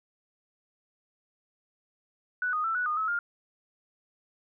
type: tone with pitch steps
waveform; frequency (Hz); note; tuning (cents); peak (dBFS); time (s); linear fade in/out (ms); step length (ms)
sine; 1482 / 1240 / 1331 / 1474 / 1226 / 1292 / 1408; F#6 / D#6 / E6 / F#6 / D#6 / E6 / F6; +2 / -6 / +16 / -7 / -26 / -35 / +14; -26; 2.42-3.19; 2; 110
effects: none